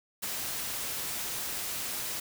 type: noise with ADSR envelope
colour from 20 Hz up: white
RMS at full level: -33 dBFS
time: 0.22-2.2 s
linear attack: 15 ms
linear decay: 23 ms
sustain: -2 dB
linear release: 6 ms
effects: none